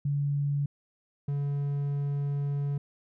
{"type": "tone pair in turn", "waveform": ["sine", "triangle"], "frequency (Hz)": [142.8, 142.28], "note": ["D3", "C#3"], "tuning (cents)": [-48, 45], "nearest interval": "unison", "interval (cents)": 7, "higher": "first", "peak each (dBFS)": -25, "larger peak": "neither", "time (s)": [[0.05, 0.66], [1.28, 2.78]], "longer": "second", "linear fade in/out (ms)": 5, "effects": []}